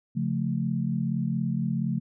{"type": "chord", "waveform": "sine", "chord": "Db augmented", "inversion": "none", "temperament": "equal with one note detuned", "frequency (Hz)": [138.59, 175.73, 220], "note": ["Db3", "F3", "A3"], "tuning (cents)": [0, 11, 0], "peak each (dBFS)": -29, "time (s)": [0.15, 2], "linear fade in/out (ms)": 20, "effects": []}